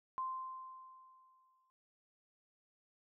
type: tone with exponential decay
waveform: sine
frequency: 1042 Hz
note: C6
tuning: 7 cents flat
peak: -35 dBFS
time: 0.18-1.7 s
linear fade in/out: 0 ms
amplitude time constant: 330 ms
effects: none